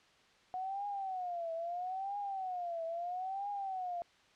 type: tone with vibrato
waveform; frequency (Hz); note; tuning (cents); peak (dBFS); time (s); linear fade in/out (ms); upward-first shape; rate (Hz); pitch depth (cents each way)
sine; 732; F#5; -19; -36; 0.54-4.02; 0; triangle; 0.76; 200
effects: white hiss -65 dBFS RMS until 4.35 s + low-pass 4000 Hz 12 dB/octave